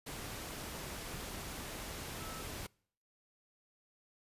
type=tone in noise; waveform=sine; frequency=1307 Hz; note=E6; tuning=15 cents flat; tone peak=-49 dBFS; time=2.2-2.42 s; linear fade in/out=10 ms; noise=pink; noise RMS=-44 dBFS; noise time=0.06-2.67 s; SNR=-8 dB; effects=noise-tail reverb RT60 0.6 s tail -26 dB re dry + resampled to 32000 Hz

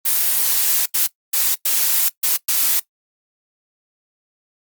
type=noise bursts at uneven times; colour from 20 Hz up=blue; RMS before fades=-17 dBFS; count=6; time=0.05-0.86 / 0.94-1.07 / 1.33-1.55 / 1.65-2.09 / 2.23-2.37 / 2.48-2.8 s; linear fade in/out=10 ms; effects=noise-tail reverb RT60 0.1 s tail -19 dB re dry + Opus 32 kbps

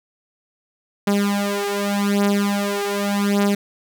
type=beating tone pair; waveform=sawtooth; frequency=201.6 / 202.45 Hz; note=G3 / G#3; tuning=+49 / -44 cents; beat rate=0.85 Hz; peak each=-17 dBFS; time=1.07-3.55 s; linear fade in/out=5 ms; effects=none

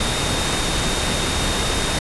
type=tone in noise; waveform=sine; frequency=3693 Hz; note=A#7; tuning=17 cents flat; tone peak=-28 dBFS; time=0-1.99 s; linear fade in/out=5 ms; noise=pink; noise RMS=-21 dBFS; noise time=0-1.99 s; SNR=-10 dB; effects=resampled to 24000 Hz

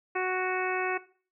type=harmonic tone; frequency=370 Hz; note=F#4; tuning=in tune; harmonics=1 / 2 / 3 / 4 / 5 / 6 / 7; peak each=-30 / -33 / -35 / -36 / -37 / -38 / -38 dBFS; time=0.15-0.98 s; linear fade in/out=10 ms; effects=noise-tail reverb RT60 0.4 s tail -17 dB re dry

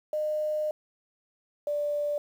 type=tone pair in turn; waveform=sine; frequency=610 / 586.8 Hz; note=D#5 / D5; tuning=-34 / -2 cents; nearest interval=minor second; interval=68 cents; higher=first; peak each=-26 dBFS; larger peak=neither; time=0.13-0.71 / 1.67-2.18 s; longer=first; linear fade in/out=2 ms; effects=9-bit

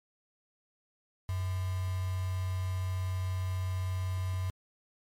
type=tone with quantisation; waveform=sine; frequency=92.5 Hz; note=F#2; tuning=in tune; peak=-30 dBFS; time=1.29-4.5 s; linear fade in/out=0 ms; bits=7; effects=MP3 64 kbps

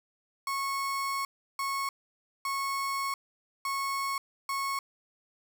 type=tone bursts at uneven times; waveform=35% pulse; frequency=1099 Hz; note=C#6; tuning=15 cents flat; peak=-28 dBFS; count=5; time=0.47-1.25 / 1.59-1.89 / 2.45-3.14 / 3.65-4.18 / 4.49-4.79 s; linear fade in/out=2 ms; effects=none

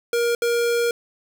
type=tone bursts at uneven times; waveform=square; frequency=472 Hz; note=A#4; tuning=22 cents sharp; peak=-19 dBFS; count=2; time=0.13-0.35 / 0.42-0.91 s; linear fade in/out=2 ms; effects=none

